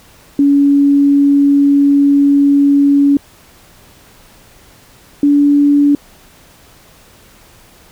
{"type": "tone pair in turn", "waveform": "sine", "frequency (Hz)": [282.6, 287.5], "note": ["C#4", "D4"], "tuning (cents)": [34, -37], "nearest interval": "unison", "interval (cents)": 29, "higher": "second", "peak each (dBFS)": -6, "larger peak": "neither", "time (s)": [[0.39, 3.17], [5.23, 5.95]], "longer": "first", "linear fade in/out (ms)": 2, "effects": ["pink hiss -44 dBFS RMS until 7.91 s"]}